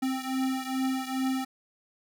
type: beating tone pair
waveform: square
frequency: 261.6 / 264 Hz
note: C4 / C4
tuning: 0 / +16 cents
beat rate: 2.4 Hz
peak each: -30 / -33 dBFS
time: 0.02-1.45 s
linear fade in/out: 10 ms
effects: none